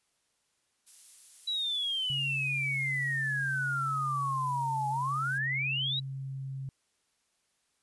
violet noise, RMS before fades -48 dBFS, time 0.86-5.39 s, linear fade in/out 20 ms
sine exponential two-way sweep, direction down then up, 3951 to 834 to 3951 Hz, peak -29 dBFS, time 1.47-6 s, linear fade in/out 10 ms, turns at 4.89 s
sine tone with pitch glide, 137.6 to 134.53 Hz, C#3 to C3, -12 to +49 cents, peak -35 dBFS, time 2.1-6.69 s, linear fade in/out 0 ms, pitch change -39 cents, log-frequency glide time 2.97-6.47 s
effects white hiss -75 dBFS RMS until 7.82 s + resampled to 24000 Hz

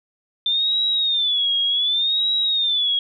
sine tone with vibrato, 3556 Hz, A7, 18 cents sharp, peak -17 dBFS, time 0.46-2.99 s, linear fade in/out 2 ms, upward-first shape sine, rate 0.67 Hz, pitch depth 140 cents each way, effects none

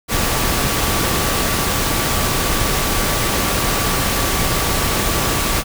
sine tone in noise, 1152 Hz, D6, 34 cents flat, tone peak -28 dBFS, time 0.08-5.64 s, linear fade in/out 50 ms, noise pink, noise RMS -18 dBFS, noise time 0.08-5.64 s, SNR -13 dB, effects none

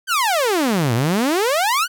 sawtooth exponential two-way sweep, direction down then up, 1606 to 110 to 1538 Hz, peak -12 dBFS, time 0.07-1.88 s, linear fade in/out 50 ms, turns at 0.94 s, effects none

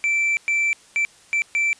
triangle tone bursts at uneven times, 2335 Hz, D7, 11 cents flat, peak -16 dBFS, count 5, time 0.04-0.37 / 0.48-0.73 / 0.96-1.05 / 1.33-1.42 / 1.55-1.73 s, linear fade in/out 0 ms, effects white hiss -51 dBFS RMS until 1.79 s + resampled to 22050 Hz

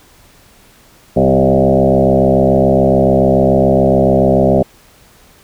sine tone with frequency modulation, 392 Hz, G4, in tune, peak -7 dBFS, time 1.16-4.63 s, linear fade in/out 10 ms, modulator 67 Hz, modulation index 4.2, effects pink hiss -46 dBFS RMS until 5.43 s

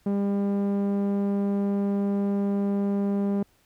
sawtooth tone with low-pass filter, 200.2 Hz, G3, 37 cents sharp, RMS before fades -25 dBFS, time 0.06-3.43 s, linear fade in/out 5 ms, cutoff 540 Hz, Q 0.56, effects pink hiss -64 dBFS RMS until 3.65 s

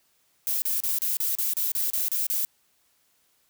violet noise bursts, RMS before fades -26 dBFS, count 11, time 0.47-2.45 s, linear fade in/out 0 ms, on 150 ms, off 33 ms, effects white hiss -67 dBFS RMS until 3.49 s

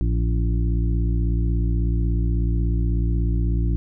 harmonic tone with a mistuned harmonic, 56.4 Hz, A1, 44 cents sharp, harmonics 1 / 2 / 3 / 5 / 6, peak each -19 / -25 / -29 / -33 / -35 dBFS, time 0.01-3.76 s, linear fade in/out 0 ms, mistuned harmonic 3, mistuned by +54 cents, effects none

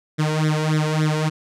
sawtooth tone with flanger, 154.6 Hz, D#3, 11 cents flat, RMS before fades -20 dBFS, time 0.18-1.3 s, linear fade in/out 20 ms, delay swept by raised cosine 0.53 to 2.13 ms, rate 3.5 Hz, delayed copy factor +0.9, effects low-pass 8000 Hz 12 dB/octave

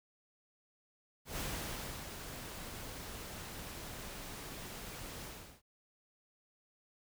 pink noise with ADSR envelope, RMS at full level -39 dBFS, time 1.25-5.62 s, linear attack 130 ms, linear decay 660 ms, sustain -7 dB, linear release 370 ms, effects none

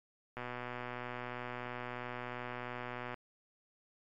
click train, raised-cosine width 0.5 ms, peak -26 dBFS, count 342, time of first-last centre 0.37-3.142 s, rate 123 Hz, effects MP3 64 kbps

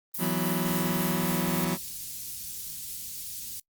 violet noise with tremolo, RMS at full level -32 dBFS, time 0.14-1.65 s, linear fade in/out 5 ms, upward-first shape sine, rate 3.6 Hz, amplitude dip 35%
sawtooth chord, E suspended second, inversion none, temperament just, 164.81 / 185.42 / 247.2 Hz, E3 / F#3 / B3, 0 / +4 / +2 cents, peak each -26 / -25 / -28 dBFS, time 0.18-1.78 s, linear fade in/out 50 ms
white band-stop noise, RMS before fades -38 dBFS, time 1.66-3.6 s, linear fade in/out 5 ms, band 160 to 4800 Hz, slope 12 dB/octave
effects noise-tail reverb RT60 0.1 s tail -26 dB re dry + Opus 32 kbps

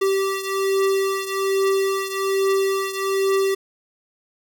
square beating tone pair, 388.5 / 389.7 Hz, G4 / G4, -16 / -10 cents, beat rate 1.2 Hz, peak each -21 / -25 dBFS, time 0.01-3.55 s, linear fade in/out 10 ms, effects none

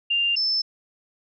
sine tone pair in turn, 2794 / 5274 Hz, F7 / E8, 0 / 0 cents, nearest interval major seventh, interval 1100 cents, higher second, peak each -19 / -20 dBFS, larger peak first, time 0.1-0.36 / 0.36-0.62 s, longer neither, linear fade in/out 10 ms, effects none

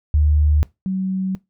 sine tone pair in turn, 75 / 188.99 Hz, D2 / F#3, +37 / +37 cents, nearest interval octave + major third, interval 1600 cents, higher second, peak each -12 / -19 dBFS, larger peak first, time 0.14-0.63 / 0.86-1.35 s, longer neither, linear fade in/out 0 ms, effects noise-tail reverb RT60 0.2 s tail -21 dB re dry

